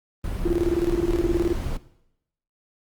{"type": "noise", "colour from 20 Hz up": "brown", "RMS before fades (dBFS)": -28, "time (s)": [0.24, 1.77], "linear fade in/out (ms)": 2}
{"type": "tone with tremolo", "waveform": "sine", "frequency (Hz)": 343.8, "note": "F4", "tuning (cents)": -27, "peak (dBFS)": -18, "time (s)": [0.45, 1.53], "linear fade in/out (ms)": 5, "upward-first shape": "square", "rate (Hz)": 19, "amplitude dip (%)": 80}
{"effects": ["noise-tail reverb RT60 0.8 s tail -17 dB re dry", "Opus 32 kbps"]}